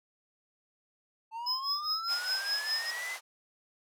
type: linear sweep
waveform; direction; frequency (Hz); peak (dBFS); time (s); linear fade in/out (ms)
triangle; up; 880 to 2065; -34; 1.31-3.18; 50
type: tone with tremolo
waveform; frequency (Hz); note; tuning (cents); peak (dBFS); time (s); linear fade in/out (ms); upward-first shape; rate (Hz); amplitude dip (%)
triangle; 5110; D#8; +45; -26; 1.46-2.91; 10; triangle; 4.9; 95
type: band-pass noise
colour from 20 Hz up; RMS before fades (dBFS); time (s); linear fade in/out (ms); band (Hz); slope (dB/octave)
pink; -43; 2.07-3.21; 50; 650 to 12000; 24
effects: none

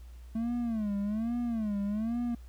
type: tone with vibrato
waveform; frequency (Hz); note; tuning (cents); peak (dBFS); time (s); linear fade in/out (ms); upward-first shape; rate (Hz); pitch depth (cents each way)
triangle; 220; A3; 0; -27; 0.35-2.35; 5; sine; 1.2; 160
effects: added 60 Hz sine -45 dBFS peak until 2.48 s + pink hiss -64 dBFS RMS until 2.48 s

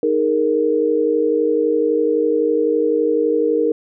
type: chord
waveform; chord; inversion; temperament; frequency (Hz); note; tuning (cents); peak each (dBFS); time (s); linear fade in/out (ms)
sine; D# suspended fourth; none; just; 311.1 / 414.8 / 466.7; D#4 / G#4 / A#4; 0 / -2 / +2; -20 / -21 / -16; 0.03-3.72; 2
effects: none

